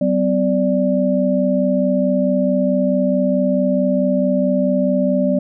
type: tone cluster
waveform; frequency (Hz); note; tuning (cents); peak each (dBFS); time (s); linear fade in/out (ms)
sine; 190.3 / 254.9 / 586; F#3 / C4 / D5; +49 / -45 / -4; -18; 0.01-5.39; 5
effects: none